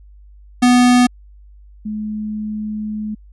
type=tone pair in turn; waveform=square / sine; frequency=246.9 / 213.1 Hz; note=B3 / G#3; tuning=0 / +45 cents; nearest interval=minor third; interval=255 cents; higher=first; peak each=-9 / -21 dBFS; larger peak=first; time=0.62-1.07 / 1.85-3.15 s; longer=second; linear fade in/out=10 ms; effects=added 50 Hz sine -40 dBFS peak until 3.32 s + resampled to 24000 Hz